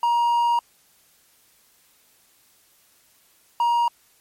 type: tone pair in turn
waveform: triangle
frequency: 946 / 946 Hz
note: A#5 / A#5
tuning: +25 / +25 cents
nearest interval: unison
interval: 0 cents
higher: neither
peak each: -15 / -15 dBFS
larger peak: neither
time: 0.03-0.59 / 3.6-3.88 s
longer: first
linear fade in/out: 2 ms
effects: white hiss -59 dBFS RMS until 4.2 s + MP3 64 kbps